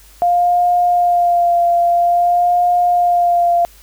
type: tone with vibrato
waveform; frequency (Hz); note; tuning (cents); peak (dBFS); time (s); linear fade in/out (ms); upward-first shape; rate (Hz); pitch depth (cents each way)
sine; 700; F5; +4; -10; 0.22-3.65; 0; sine; 0.5; 21
effects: added 50 Hz sine -44 dBFS peak until 3.82 s + white hiss -46 dBFS RMS until 3.82 s